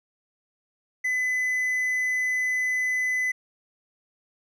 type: tone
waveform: triangle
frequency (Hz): 2010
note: B6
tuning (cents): +30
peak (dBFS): -21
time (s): 1.04-3.32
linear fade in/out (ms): 10
effects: none